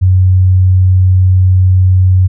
sine tone, 92.7 Hz, F#2, 4 cents sharp, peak -4 dBFS, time 0.01-2.28 s, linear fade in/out 20 ms, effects none

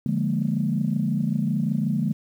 sine chord, Bb dominant seventh, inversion first, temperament equal, 146.83 / 174.61 / 207.7 / 233.1 Hz, D3 / F3 / Ab3 / Bb3, 0 / 0 / 0 / 0 cents, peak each -26 / -27 / -25 / -27 dBFS, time 0.06-2.13 s, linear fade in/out 2 ms, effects tanh soft clip ceiling -11 dBFS + 9-bit

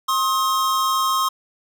square tone pair together, 1067 / 1266 Hz, C6 / D#6, +34 / +30 cents, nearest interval minor third, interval 296 cents, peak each -20 / -23 dBFS, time 0.08-1.29 s, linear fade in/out 10 ms, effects none

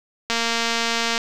click train, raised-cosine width 0.2 ms, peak -5 dBFS, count 204, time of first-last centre 0.3-1.179 s, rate 231 Hz, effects none

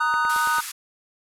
triangle chord, D# minor, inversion second, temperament just, 933.4 / 1244.5 / 1493.4 Hz, A#5 / D#6 / F#6, +2 / 0 / +16 cents, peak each -23 / -21 / -22 dBFS, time 0-0.61 s, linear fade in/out 10 ms
click train, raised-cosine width 0.5 ms, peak -19 dBFS, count 5, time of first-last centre 0.14-0.584 s, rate 9 Hz
white band-pass noise, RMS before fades -34 dBFS, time 0.29-0.72 s, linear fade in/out 10 ms, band 1000 to 13000 Hz, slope 48 dB/octave
effects none

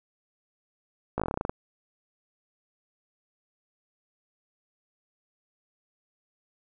slowing click train, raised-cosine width 1 ms, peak -14 dBFS, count 12, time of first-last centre 1.18-1.495 s, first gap 17 ms, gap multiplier 1.1, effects none

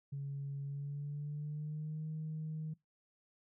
sine tone with pitch glide, 140 to 156.24 Hz, C#3 to D#3, +18 to +8 cents, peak -37 dBFS, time 0.12-2.74 s, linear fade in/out 10 ms, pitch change +190 cents, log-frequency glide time 0.63-2.07 s, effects noise-tail reverb RT60 0.2 s tail -23 dB re dry + tanh soft clip ceiling -34 dBFS

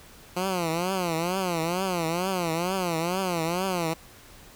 10% pulse tone with vibrato, 176 Hz, F3, 14 cents sharp, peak -17 dBFS, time 0.36-3.94 s, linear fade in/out 10 ms, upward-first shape triangle, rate 2.2 Hz, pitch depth 180 cents each way, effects pink hiss -50 dBFS RMS until 4.55 s

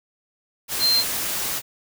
sine tone in noise, 4157 Hz, C8, 12 cents flat, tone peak -16 dBFS, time 0.79-1.04 s, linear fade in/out 50 ms, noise white, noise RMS -26 dBFS, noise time 0.68-1.62 s, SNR +7 dB, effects none

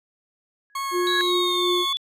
sine tone with exponential growth, 1669 Hz, G#6, 8 cents sharp, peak -19 dBFS, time 0.7-1.21 s, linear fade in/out 0 ms, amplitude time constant 110 ms
40% pulse tone with vibrato, 1092 Hz, C#6, 26 cents flat, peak -25 dBFS, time 0.75-1.93 s, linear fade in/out 5 ms, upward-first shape triangle, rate 3.6 Hz, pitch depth 10 cents each way
sine tone with tremolo, 355.6 Hz, F4, 31 cents sharp, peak -20 dBFS, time 0.91-1.86 s, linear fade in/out 50 ms, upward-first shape triangle, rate 2.8 Hz, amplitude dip 55%
sine tone with pitch glide, 3874 to 3451 Hz, B7 to A7, -34 to -34 cents, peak -23 dBFS, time 1.07-1.97 s, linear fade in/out 0 ms, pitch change -200 cents, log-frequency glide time 1.2-1.8 s
effects resampled to 32000 Hz

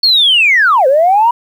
sine linear two-way sweep, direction down then up, 4416 to 506 to 973 Hz, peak -5 dBFS, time 0.03-1.31 s, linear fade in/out 5 ms, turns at 0.87 s, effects tanh soft clip ceiling -1 dBFS + 7-bit

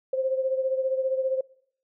sine beating tone pair, 523.3 / 538.3 Hz, C5 / C5, 0 / +49 cents, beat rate 15 Hz, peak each -24 / -30 dBFS, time 0.13-1.41 s, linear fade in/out 5 ms, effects noise-tail reverb RT60 0.7 s tail -26 dB re dry

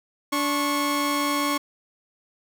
sawtooth tone pair together, 289.7 / 1093.8 Hz, D4 / C#6, -24 / -23 cents, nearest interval octave + major seventh, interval 2301 cents, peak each -21 dBFS, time 0.32-1.58 s, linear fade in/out 10 ms, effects none

